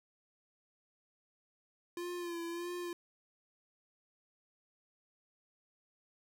square tone with vibrato, 345.2 Hz, F4, 20 cents flat, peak -39 dBFS, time 1.97-2.93 s, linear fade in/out 2 ms, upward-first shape sine, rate 1.6 Hz, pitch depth 43 cents each way, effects none

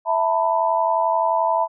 sine chord, E suspended fourth, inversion none, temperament equal with one note detuned, 659.3 / 896.4 / 987.8 Hz, E5 / A5 / B5, 0 / +32 / 0 cents, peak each -21 dBFS, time 0.05-1.68 s, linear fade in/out 50 ms, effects none

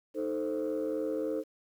sine chord, A diminished, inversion second, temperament equal, 311.1 / 440 / 523.3 Hz, Eb4 / A4 / C5, 0 / 0 / 0 cents, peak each -33 dBFS, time 0.14-1.44 s, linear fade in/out 50 ms, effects tanh soft clip ceiling -25 dBFS + 10-bit

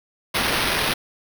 white noise with sample-and-hold, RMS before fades -22 dBFS, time 0.34-0.94 s, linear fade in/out 10 ms, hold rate 7350 Hz, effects none

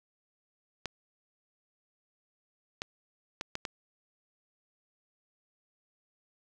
clicks, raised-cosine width 0.2 ms, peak -17 dBFS, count 5, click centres 0.857 / 2.819 / 3.411 / 3.554 / 3.652 s, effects none

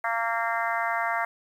harmonic tone, 229.9 Hz, A#3, 24 cents flat, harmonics 3 / 4 / 5 / 6 / 7 / 8 / 9, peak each -30 / -31 / -32 / -33 / -33 / -34 / -35 dBFS, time 0.04-1.25 s, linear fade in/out 5 ms, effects 9-bit

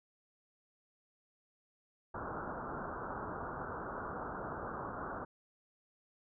white low-pass noise, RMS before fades -42 dBFS, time 2.14-5.25 s, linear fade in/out 5 ms, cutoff 1500 Hz, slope 96 dB/octave, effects none

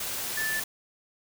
sine tone in noise, 1754 Hz, A6, 6 cents flat, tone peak -28 dBFS, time 0.37-0.6 s, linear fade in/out 5 ms, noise white, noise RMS -33 dBFS, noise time 0-0.64 s, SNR +2 dB, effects none

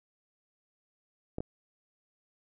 clicks, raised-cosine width 2 ms, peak -21 / -21 dBFS, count 2, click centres 1.384 / 1.405 s, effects none

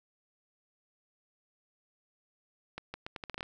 accelerating click train, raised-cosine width 0.3 ms, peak -23 dBFS, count 10, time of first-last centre 2.78-3.43 s, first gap 160 ms, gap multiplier 0.78, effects none

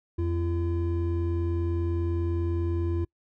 triangle tone pair together, 85 / 340 Hz, F2 / F4, -46 / -46 cents, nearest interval 2 octaves, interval 2400 cents, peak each -24 / -28 dBFS, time 0.18-3.05 s, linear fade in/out 10 ms, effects noise-tail reverb RT60 0.1 s tail -26 dB re dry

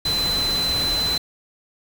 sine tone in noise, 4042 Hz, B7, 39 cents sharp, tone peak -20 dBFS, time 0.05-1.18 s, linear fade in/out 5 ms, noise pink, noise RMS -28 dBFS, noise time 0.05-1.18 s, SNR +5 dB, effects none

